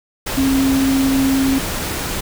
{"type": "tone in noise", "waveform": "sine", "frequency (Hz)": 268.8, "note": "C4", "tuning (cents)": 47, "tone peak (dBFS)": -13, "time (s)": [0.37, 1.59], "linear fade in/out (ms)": 10, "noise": "pink", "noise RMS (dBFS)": -23, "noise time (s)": [0.26, 2.21], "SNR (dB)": 7, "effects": []}